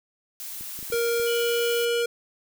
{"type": "noise", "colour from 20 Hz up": "blue", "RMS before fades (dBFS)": -36, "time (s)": [0.4, 1.85], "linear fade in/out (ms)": 0}
{"type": "clicks", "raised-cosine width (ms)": 3, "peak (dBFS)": -32, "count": 6, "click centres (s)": [0.61, 0.79, 0.828, 0.902, 0.941, 1.199]}
{"type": "tone with pitch glide", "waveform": "square", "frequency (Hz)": [468.6, 471.6], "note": ["A#4", "A#4"], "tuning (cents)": [9, 20], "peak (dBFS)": -23, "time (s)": [0.92, 2.06], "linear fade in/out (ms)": 5, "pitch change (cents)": 11, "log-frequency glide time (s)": [1.09, 1.48]}
{"type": "tone", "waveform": "triangle", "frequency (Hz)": 2960, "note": "F#7", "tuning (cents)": 0, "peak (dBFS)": -31, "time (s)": [1.26, 2.03], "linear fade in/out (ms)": 20}
{"effects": []}